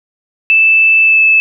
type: tone with pitch glide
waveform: sine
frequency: 2637 to 2617 Hz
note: E7 to E7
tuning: 0 to -13 cents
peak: -5 dBFS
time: 0.5-1.4 s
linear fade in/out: 0 ms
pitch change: -13 cents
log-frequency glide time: 1.03-1.22 s
effects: none